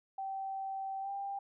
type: tone with pitch glide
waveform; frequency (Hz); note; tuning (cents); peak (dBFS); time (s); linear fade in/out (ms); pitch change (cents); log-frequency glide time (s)
sine; 775 to 793.6; G5 to G5; -20 to +21; -36; 0.18-1.39; 5; +41; 1.01-1.1
effects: none